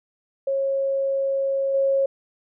sine tone with level steps, 545 Hz, C#5, 29 cents flat, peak -20 / -17 dBFS, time 0.47-2.06 s, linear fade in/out 5 ms, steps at 1.74 s, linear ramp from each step 5 ms, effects none

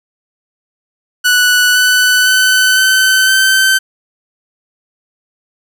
sawtooth tone with pitch steps, 1480 / 1495.5 / 1511.1 / 1526.9 / 1542.8 Hz, F#6 / F#6 / F#6 / G6 / G6, 0 / +18 / +36 / -46 / -28 cents, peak -4 dBFS, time 1.24-3.79 s, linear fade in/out 20 ms, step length 510 ms, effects none

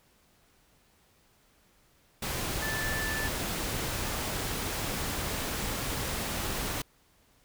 sine tone in noise, 1755 Hz, A6, 5 cents flat, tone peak -33 dBFS, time 2.62-3.28 s, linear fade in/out 5 ms, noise pink, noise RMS -33 dBFS, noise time 2.22-6.82 s, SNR -3 dB, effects pink hiss -65 dBFS RMS until 7.44 s

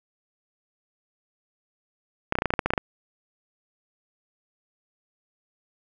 clicks, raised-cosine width 0.5 ms, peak -7 dBFS, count 12, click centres 2.324 / 2.354 / 2.387 / 2.421 / 2.457 / 2.505 / 2.538 / 2.592 / 2.66 / 2.705 / 2.736 / 2.778 s, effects none

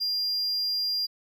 triangle tone, 4800 Hz, D8, 37 cents sharp, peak -24 dBFS, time 0-1.07 s, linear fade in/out 20 ms, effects none

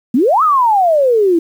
sine exponential two-way sweep, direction up then down, 220.4 to 1310 to 322.3 Hz, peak -8 dBFS, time 0.14-1.39 s, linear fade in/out 5 ms, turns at 0.43 s, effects 7-bit

